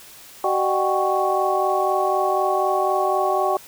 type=tone cluster; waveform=sine; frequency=378.6 / 605 / 747 / 791 / 1108 Hz; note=F#4 / D#5 / F#5 / G5 / C#6; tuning=+40 / -49 / +16 / +15 / -1 cents; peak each=-24 dBFS; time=0.44-3.57 s; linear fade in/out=2 ms; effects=white hiss -44 dBFS RMS until 3.67 s